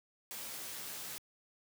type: noise with comb filter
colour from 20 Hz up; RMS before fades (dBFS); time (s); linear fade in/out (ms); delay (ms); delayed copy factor
white; -44; 0.31-1.18; 0; 14; +0.5
effects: high-pass 100 Hz 12 dB/octave